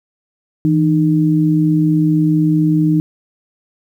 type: tone pair together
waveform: sine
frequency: 161.9 / 306.2 Hz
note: E3 / D#4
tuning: -31 / -28 cents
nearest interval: major seventh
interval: 1103 cents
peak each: -13 dBFS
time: 0.65-3 s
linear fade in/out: 0 ms
effects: 8-bit